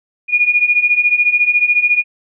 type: beating tone pair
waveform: sine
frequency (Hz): 2432 / 2446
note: D#7 / D#7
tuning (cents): -40 / -30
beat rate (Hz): 14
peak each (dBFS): -15 / -12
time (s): 0.28-2.04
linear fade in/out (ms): 50
effects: none